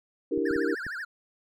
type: chord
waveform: sine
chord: E half-diminished seventh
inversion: third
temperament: equal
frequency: 293.7 / 329.6 / 392 / 466.2 Hz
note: D4 / E4 / G4 / Bb4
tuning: 0 / 0 / 0 / 0 cents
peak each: -30 dBFS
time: 0.31-0.75 s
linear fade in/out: 10 ms
type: clicks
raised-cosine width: 3 ms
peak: -28 dBFS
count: 4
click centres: 0.377 / 0.51 / 0.561 / 0.866 s
type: tone with vibrato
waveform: triangle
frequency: 1591 Hz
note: G6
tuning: 25 cents sharp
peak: -31 dBFS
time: 0.45-1.05 s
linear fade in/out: 10 ms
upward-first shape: triangle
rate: 13 Hz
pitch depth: 280 cents each way
effects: none